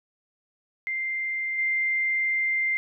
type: tone with level steps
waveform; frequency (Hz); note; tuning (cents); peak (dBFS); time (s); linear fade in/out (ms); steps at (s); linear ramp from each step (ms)
sine; 2093; C7; 0; -26 / -22; 0.87-2.77; 0; 1.58; 10
effects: none